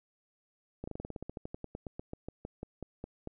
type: slowing click train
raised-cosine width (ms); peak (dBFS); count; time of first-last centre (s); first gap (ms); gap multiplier
2; -26; 24; 0.84-3.274; 35; 1.09
effects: none